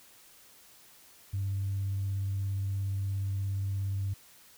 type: tone with vibrato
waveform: sine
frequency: 98 Hz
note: G2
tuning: in tune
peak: -28 dBFS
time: 1.33-4.14 s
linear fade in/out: 10 ms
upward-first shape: triangle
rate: 17 Hz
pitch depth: 16 cents each way
effects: tanh soft clip ceiling -25 dBFS + white hiss -57 dBFS RMS until 4.57 s